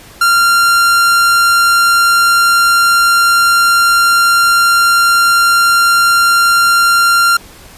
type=tone; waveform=45% pulse; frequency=1385 Hz; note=F6; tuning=15 cents flat; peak=-7 dBFS; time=0.21-7.37 s; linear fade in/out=5 ms; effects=pink hiss -37 dBFS RMS until 7.77 s + resampled to 32000 Hz